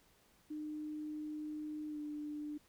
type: tone with pitch glide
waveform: sine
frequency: 303.9 to 298 Hz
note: D#4 to D4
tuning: -41 to +25 cents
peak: -40 dBFS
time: 0.5-2.58 s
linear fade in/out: 10 ms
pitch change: -34 cents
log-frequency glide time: 1.88-1.99 s
effects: pink hiss -69 dBFS RMS until 2.68 s